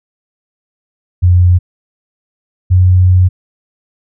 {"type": "tone pair in turn", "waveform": "sine", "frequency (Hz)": [89.3, 91.44], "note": ["F2", "F#2"], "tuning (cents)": [39, -20], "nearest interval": "unison", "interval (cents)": 41, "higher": "second", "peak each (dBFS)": -4, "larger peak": "neither", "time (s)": [[1.22, 1.59], [2.7, 3.29]], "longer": "second", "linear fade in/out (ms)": 20, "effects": []}